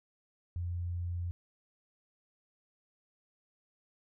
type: tone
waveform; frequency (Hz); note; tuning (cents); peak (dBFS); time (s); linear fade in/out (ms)
sine; 87.3; F2; 0; -33; 0.56-1.31; 0
effects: none